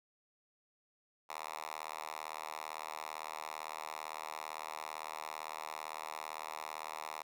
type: tone with high-pass filter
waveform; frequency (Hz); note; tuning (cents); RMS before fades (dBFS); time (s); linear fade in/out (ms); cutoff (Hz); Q
5% pulse; 77.78; D#2; 0; -44; 1.29-7.23; 10; 990; 1.9
effects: none